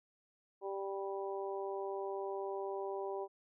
harmonic tone, 196 Hz, G3, in tune, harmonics 2 / 3 / 4 / 5, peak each -39 / -45 / -45 / -47 dBFS, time 0.61-3.28 s, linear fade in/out 50 ms, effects none

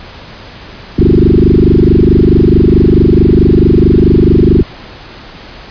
sine tone with frequency modulation, 211.6 Hz, G#3, 33 cents sharp, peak -3 dBFS, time 0.98-4.63 s, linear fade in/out 10 ms, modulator 24.6 Hz, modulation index 7.2, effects pink hiss -31 dBFS RMS until 5.7 s + resampled to 11025 Hz

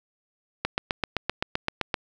click train, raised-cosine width 0.3 ms, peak -8 dBFS, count 11, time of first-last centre 0.65-1.942 s, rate 7.74 Hz, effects none

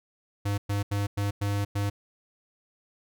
square tone bursts at uneven times, 101.2 Hz, G#2, 44 cents flat, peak -26 dBFS, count 6, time 0.45-0.58 / 0.69-0.83 / 0.91-1.07 / 1.17-1.31 / 1.41-1.65 / 1.75-1.9 s, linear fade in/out 10 ms, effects none

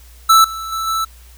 square tone with level steps, 1318.5 Hz, E6, in tune, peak -7 / -25 / -20 / -17 dBFS, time 0.29-1.05 s, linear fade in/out 10 ms, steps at 0.44 / 0.72 / 0.87 s, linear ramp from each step 5 ms, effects added 60 Hz sine -40 dBFS peak until 1.37 s + white hiss -48 dBFS RMS until 1.37 s

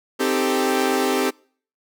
sawtooth chord, A half-diminished seventh, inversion first, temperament equal, 261.6 / 311.1 / 392 / 440 Hz, C4 / Eb4 / G4 / A4, 0 / 0 / 0 / 0 cents, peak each -19 / -24 / -18 / -22 dBFS, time 0.19-1.31 s, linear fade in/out 20 ms, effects noise-tail reverb RT60 0.5 s tail -26 dB re dry

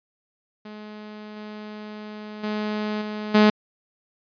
sawtooth tone with level steps, 211.9 Hz, G#3, 35 cents sharp, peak -33 / -31 / -21 / -25 / -9 dBFS, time 0.65-3.5 s, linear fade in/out 5 ms, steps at 1.36 / 2.43 / 3.01 / 3.34 s, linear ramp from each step 10 ms, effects resampled to 11025 Hz

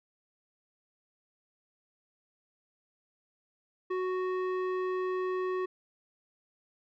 square tone with low-pass filter, 370 Hz, F#4, in tune, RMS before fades -32 dBFS, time 3.9-5.66 s, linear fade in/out 10 ms, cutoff 1600 Hz, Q 1.1, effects none

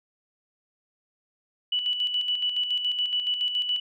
sine tone with tremolo, 2960 Hz, F#7, in tune, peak -22 dBFS, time 1.72-3.8 s, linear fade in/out 5 ms, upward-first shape square, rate 7.1 Hz, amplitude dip 50%, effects none

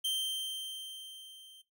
45% pulse tone with level ramp, 3136 Hz, G7, in tune, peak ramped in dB -29 to -53 dBFS, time 0.04-1.62 s, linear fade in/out 10 ms, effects noise-tail reverb RT60 0.2 s tail -17 dB re dry

